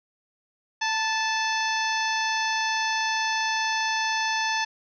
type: harmonic tone with a mistuned harmonic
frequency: 875 Hz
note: A5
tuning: 10 cents flat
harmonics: 1 / 2 / 3 / 4 / 5 / 6 / 7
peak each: -27 / -28 / -32 / -35 / -36 / -34 / -36 dBFS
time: 0.81-4.65 s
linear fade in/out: 10 ms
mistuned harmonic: 1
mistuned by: +25 cents
effects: none